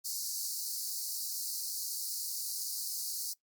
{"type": "high-pass noise", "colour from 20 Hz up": "pink", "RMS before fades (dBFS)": -37, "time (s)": [0.04, 3.34], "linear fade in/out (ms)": 20, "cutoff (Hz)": 4300, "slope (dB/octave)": 96, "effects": ["noise-tail reverb RT60 0.1 s tail -19 dB re dry", "Opus 48 kbps"]}